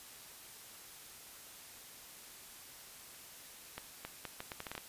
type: accelerating click train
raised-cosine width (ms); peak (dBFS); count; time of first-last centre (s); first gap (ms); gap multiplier
0.3; -25; 10; 3.78-4.779; 270; 0.75
effects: white hiss -53 dBFS RMS until 4.88 s + resampled to 32000 Hz